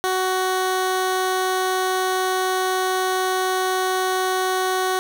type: tone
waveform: 15% pulse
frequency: 373 Hz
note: F#4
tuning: 14 cents sharp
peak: -13 dBFS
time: 0.04-4.99 s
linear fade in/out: 0 ms
effects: none